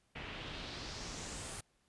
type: noise with low-pass filter sweep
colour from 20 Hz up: pink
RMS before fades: -45 dBFS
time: 0.15-1.61 s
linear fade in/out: 10 ms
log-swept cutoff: 2500 to 10000 Hz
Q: 2.4
effects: pink hiss -75 dBFS RMS until 1.88 s + resampled to 24000 Hz